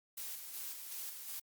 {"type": "noise with tremolo", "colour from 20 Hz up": "blue", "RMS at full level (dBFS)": -43, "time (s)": [0.17, 1.4], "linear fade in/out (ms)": 10, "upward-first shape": "square", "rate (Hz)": 2.7, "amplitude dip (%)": 40, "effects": ["Opus 48 kbps"]}